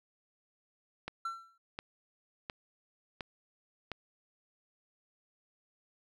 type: click train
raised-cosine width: 0.3 ms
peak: -22 dBFS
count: 5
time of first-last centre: 1.08-3.917 s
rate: 1.41 Hz
type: tone with exponential decay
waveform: triangle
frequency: 1349 Hz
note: E6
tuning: 40 cents sharp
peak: -30 dBFS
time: 1.25-1.58 s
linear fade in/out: 5 ms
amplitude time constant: 71 ms
effects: none